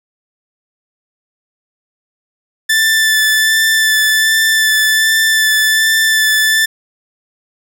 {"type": "tone with vibrato", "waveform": "sawtooth", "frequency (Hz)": 1760, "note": "A6", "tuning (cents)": 0, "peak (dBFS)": -6, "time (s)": [2.69, 6.66], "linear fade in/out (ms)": 10, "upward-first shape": "sine", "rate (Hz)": 1.3, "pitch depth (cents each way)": 13, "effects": []}